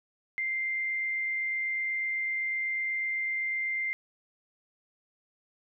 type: tone with amplitude modulation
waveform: sine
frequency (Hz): 2093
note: C7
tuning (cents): 0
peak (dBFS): -27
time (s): 0.38-3.93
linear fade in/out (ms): 0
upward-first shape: sine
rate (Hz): 108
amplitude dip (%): 25
effects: none